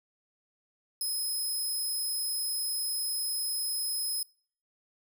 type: tone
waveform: 10% pulse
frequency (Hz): 5110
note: D#8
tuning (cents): +45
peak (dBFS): -24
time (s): 1.01-4.23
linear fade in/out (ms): 2
effects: noise-tail reverb RT60 0.5 s tail -25 dB re dry